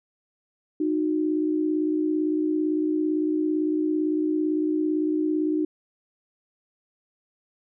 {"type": "tone pair together", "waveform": "sine", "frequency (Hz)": [307.6, 365.4], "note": ["D#4", "F#4"], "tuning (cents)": [-20, -22], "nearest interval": "minor third", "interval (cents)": 298, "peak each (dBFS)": [-22, -28], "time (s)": [0.8, 5.65], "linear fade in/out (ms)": 5, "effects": []}